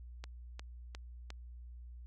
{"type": "click train", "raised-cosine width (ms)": 0.2, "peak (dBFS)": -28, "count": 4, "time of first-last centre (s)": [0.24, 1.304], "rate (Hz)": 2.82, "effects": ["added 60 Hz sine -47 dBFS peak until 2.06 s"]}